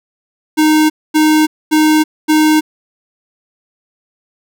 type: tone bursts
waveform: square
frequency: 309.1 Hz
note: D#4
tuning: 11 cents flat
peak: -8 dBFS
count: 4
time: 0.57-2.61 s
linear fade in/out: 20 ms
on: 330 ms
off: 240 ms
effects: none